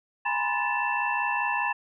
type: tone cluster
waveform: sine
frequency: 824 / 959 / 1024 / 1748 / 2671 Hz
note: G#5 / A#5 / C6 / A6 / E7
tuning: -14 / +49 / -38 / -12 / +22 cents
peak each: -31 / -30 / -32 / -30 / -31 dBFS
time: 0.25-1.73 s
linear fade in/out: 10 ms
effects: none